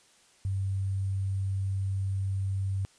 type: tone with sample-and-hold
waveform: sine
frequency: 96.8 Hz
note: G2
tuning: 21 cents flat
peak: -27 dBFS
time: 0.45-2.85 s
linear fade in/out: 0 ms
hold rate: 8820 Hz
effects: white hiss -61 dBFS RMS until 2.98 s + resampled to 22050 Hz

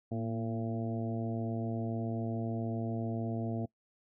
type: harmonic tone with a mistuned harmonic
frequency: 112.8 Hz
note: A2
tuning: 44 cents sharp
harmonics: 1 / 2 / 3 / 4 / 5 / 6 / 7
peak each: -36 / -36 / -42 / -44 / -48 / -43 / -55 dBFS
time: 0.11-3.66 s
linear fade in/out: 10 ms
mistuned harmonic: 2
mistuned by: +42 cents
effects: noise-tail reverb RT60 0.1 s tail -22 dB re dry

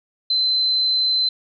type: tone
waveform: sine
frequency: 4066 Hz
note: B7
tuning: 50 cents sharp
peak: -16 dBFS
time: 0.3-1.29 s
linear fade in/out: 5 ms
effects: none

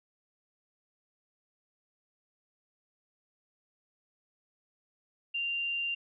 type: tone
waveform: sine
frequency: 2782 Hz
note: F7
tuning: 7 cents flat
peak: -30 dBFS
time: 5.34-5.95 s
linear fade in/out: 10 ms
effects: none

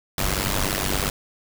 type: noise with amplitude modulation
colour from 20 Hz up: pink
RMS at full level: -20 dBFS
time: 0.18-1.1 s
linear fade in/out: 2 ms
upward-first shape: sine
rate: 97 Hz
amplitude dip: 90%
effects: none

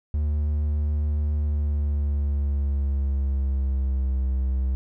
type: tone with pitch glide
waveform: triangle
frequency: 74.4 to 65.14 Hz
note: D2 to C2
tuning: +23 to -7 cents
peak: -19 dBFS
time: 0.14-4.75 s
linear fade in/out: 0 ms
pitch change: -230 cents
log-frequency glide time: 1.36-4.24 s
effects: none

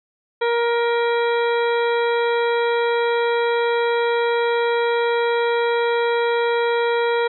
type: harmonic tone with a mistuned harmonic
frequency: 470.7 Hz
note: A#4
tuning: 17 cents sharp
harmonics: 1 / 2 / 3 / 4 / 5 / 7 / 8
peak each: -18 / -24 / -28 / -30 / -32 / -35 / -36 dBFS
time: 0.41-7.28 s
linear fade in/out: 10 ms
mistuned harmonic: 8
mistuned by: +62 cents
effects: none

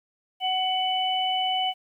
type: harmonic tone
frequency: 747 Hz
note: F#5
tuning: 16 cents sharp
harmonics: 1 / 3 / 4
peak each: -25 / -37 / -26 dBFS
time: 0.4-1.74 s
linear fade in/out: 50 ms
effects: 10-bit

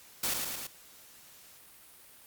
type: noise with echo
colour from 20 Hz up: white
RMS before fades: -31 dBFS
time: 0.23-0.34 s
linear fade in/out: 5 ms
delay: 110 ms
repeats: 3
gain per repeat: -3 dB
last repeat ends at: 0.67 s
effects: white hiss -55 dBFS RMS until 2.26 s + Opus 48 kbps

